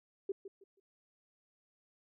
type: tone with echo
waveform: sine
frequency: 392 Hz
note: G4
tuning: in tune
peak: -32 dBFS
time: 0.29-0.32 s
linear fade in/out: 5 ms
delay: 160 ms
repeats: 3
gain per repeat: -12 dB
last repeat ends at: 0.8 s
effects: none